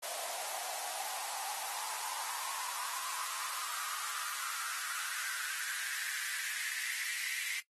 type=noise with high-pass filter sweep; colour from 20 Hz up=white; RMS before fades=-39 dBFS; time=0.02-7.61 s; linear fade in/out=20 ms; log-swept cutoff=660 to 2100 Hz; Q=5.2; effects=noise-tail reverb RT60 0.1 s tail -17 dB re dry + AAC 32 kbps